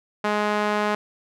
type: tone with band-pass filter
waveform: sawtooth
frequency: 209.3 Hz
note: G#3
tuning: 14 cents sharp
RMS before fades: -23 dBFS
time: 0.24-0.95 s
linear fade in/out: 5 ms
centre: 1100 Hz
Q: 0.77
effects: none